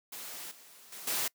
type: noise with level steps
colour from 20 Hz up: white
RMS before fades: -43 / -55 / -45 / -32 dBFS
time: 0.12-1.28 s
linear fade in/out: 5 ms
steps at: 0.51 / 0.92 / 1.07 s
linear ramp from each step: 5 ms
effects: noise-tail reverb RT60 0.1 s tail -24 dB re dry + high-pass 200 Hz 12 dB/octave